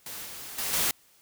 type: noise with level steps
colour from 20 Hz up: white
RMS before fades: -39 / -41 / -31 / -26 dBFS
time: 0.06-0.91 s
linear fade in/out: 2 ms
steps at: 0.25 / 0.58 / 0.73 s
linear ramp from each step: 5 ms
effects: white hiss -61 dBFS RMS until 1.21 s